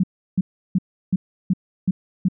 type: tone bursts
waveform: sine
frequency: 185 Hz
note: F#3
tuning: in tune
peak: -14 dBFS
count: 7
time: 0-2.285 s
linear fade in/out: 5 ms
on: 35 ms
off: 340 ms
effects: none